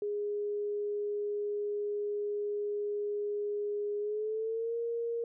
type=tone with pitch glide; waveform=sine; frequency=413 to 466.3 Hz; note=G#4 to A#4; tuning=-10 to +1 cents; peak=-31 dBFS; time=0.02-5.24 s; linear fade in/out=2 ms; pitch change=+211 cents; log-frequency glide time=3.99-4.76 s; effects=none